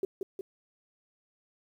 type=tone with echo; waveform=sine; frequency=385.7 Hz; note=G4; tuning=28 cents flat; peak=-26 dBFS; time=0.03-0.05 s; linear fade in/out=2 ms; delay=180 ms; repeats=2; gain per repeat=-4 dB; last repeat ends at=0.41 s; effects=10-bit